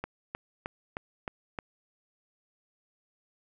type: click train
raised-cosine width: 0.5 ms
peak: -19 dBFS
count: 6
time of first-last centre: 0.04-1.588 s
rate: 3.23 Hz
effects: none